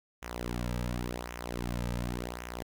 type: tone with flanger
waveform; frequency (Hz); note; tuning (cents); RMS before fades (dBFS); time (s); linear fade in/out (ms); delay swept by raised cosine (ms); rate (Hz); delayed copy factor
sawtooth; 60.2; B1; -44; -36; 0.22-2.63; 10; 0.22 to 2.82; 0.9; -0.75
effects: 11-bit